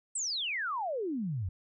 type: exponential sweep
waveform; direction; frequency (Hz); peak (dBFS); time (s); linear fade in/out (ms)
sine; down; 8400 to 83.9; -31; 0.15-1.49; 5
effects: none